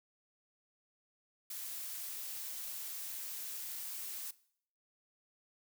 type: noise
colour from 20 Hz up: blue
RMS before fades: -43 dBFS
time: 1.5-4.31 s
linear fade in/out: 5 ms
effects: noise-tail reverb RT60 0.6 s tail -19 dB re dry